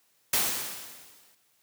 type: noise with exponential decay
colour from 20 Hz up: white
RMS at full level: -23 dBFS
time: 0.33-1.35 s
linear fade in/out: 5 ms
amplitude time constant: 220 ms
effects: white hiss -68 dBFS RMS until 1.62 s + high-pass 100 Hz 12 dB/octave